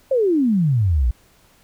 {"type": "exponential sweep", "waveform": "sine", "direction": "down", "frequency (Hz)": [554.4, 54.4], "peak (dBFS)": -14, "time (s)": [0.11, 1.11], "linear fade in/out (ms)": 5, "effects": ["pink hiss -55 dBFS RMS until 1.63 s"]}